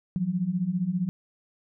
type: beating tone pair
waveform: sine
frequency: 170 / 185 Hz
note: F3 / F#3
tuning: -46 / 0 cents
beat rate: 15 Hz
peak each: -29 / -26 dBFS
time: 0.16-1.09 s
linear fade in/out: 0 ms
effects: none